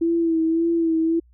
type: tone with vibrato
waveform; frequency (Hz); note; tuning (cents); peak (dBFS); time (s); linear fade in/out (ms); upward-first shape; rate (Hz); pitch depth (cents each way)
sine; 329.6; E4; 0; -17; 0.01-1.2; 10; sine; 1.8; 38
effects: added 60 Hz sine -51 dBFS peak until 1.33 s